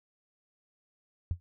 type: tone with exponential decay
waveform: sine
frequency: 87.31 Hz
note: F2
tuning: in tune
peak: -23 dBFS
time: 1.31-1.4 s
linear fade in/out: 0 ms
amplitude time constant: 18 ms
effects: none